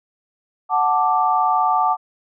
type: chord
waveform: sine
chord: D major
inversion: first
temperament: equal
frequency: 740 / 880 / 1174.7 Hz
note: F#5 / A5 / D6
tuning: 0 / 0 / 0 cents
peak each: -19 dBFS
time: 0.69-1.97 s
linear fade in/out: 50 ms
effects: none